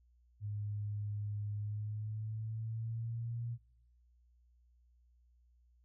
sine tone with pitch glide, 103.83 to 117.9 Hz, G#2 to A#2, 0 to +20 cents, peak -37 dBFS, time 0.4-3.58 s, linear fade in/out 50 ms, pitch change +220 cents, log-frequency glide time 1.55-3.45 s, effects noise-tail reverb RT60 0.7 s tail -22 dB re dry + added 60 Hz sine -65 dBFS peak until 5.84 s

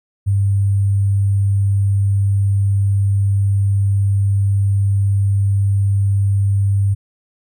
sine tone with sample-and-hold, 99.1 Hz, G2, 19 cents sharp, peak -12 dBFS, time 0.26-6.95 s, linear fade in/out 20 ms, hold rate 8820 Hz, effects none

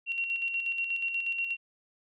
sine tone with tremolo, 2742 Hz, F7, 32 cents flat, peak -27 dBFS, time 0.06-1.57 s, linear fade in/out 50 ms, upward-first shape square, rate 8.3 Hz, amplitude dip 45%, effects none

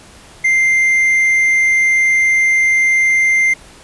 triangle tone, 2093 Hz, C7, in tune, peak -8 dBFS, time 0.44-3.54 s, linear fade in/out 10 ms, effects pink hiss -41 dBFS RMS until 3.83 s + resampled to 24000 Hz

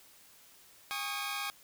15% pulse chord, Ab suspended fourth, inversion none, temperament equal with one note detuned, 810.7 / 1108.7 / 1244.5 Hz, Ab5 / Db6 / Eb6, -42 / 0 / 0 cents, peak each -33 dBFS, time 0.91-1.5 s, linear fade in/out 0 ms, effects white hiss -59 dBFS RMS until 1.63 s

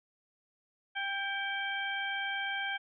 harmonic tone with a mistuned harmonic, 791 Hz, G5, 15 cents sharp, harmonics 1 / 2 / 3 / 4, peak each -39 / -35 / -39 / -40 dBFS, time 0.95-2.78 s, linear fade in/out 20 ms, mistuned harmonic 3, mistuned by -47 cents, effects none

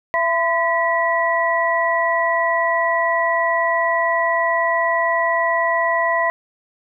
sine tone cluster, 671 / 1014 / 1943 Hz, E5 / B5 / B6, +31 / +45 / -29 cents, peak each -20 dBFS, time 0.14-6.3 s, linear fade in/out 0 ms, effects none

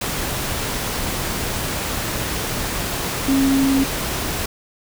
sine tone in noise, 270.7 Hz, C#4, 41 cents flat, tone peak -14 dBFS, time 3.28-3.84 s, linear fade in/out 5 ms, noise pink, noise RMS -24 dBFS, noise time 0.01-4.46 s, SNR +7 dB, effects none

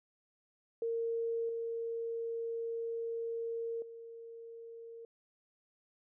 sine tone with level steps, 460.3 Hz, A#4, 22 cents flat, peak -32 / -35 / -46 dBFS, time 0.82-5.05 s, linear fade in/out 2 ms, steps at 1.49 / 3.82 s, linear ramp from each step 2 ms, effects none

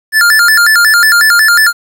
square tone with vibrato, 1568 Hz, G6, in tune, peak -5 dBFS, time 0.12-1.73 s, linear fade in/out 50 ms, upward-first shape square, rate 5.5 Hz, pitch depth 190 cents each way, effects 7-bit

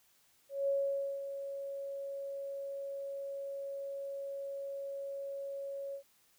sine tone with ADSR envelope, 554.4 Hz, C#5, in tune, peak -28 dBFS, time 0.49-6.03 s, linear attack 190 ms, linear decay 520 ms, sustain -10 dB, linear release 87 ms, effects white hiss -69 dBFS RMS until 6.38 s

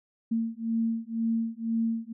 sine beating tone pair, 226.4 / 228.4 Hz, A3 / A#3, +50 / -35 cents, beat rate 2 Hz, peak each -29 dBFS, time 0.31-2.13 s, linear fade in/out 10 ms, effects none

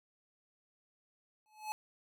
square tone with exponential growth, 857 Hz, A5, 46 cents flat, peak -34 dBFS, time 1.46-1.72 s, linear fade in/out 0 ms, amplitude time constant 55 ms, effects none

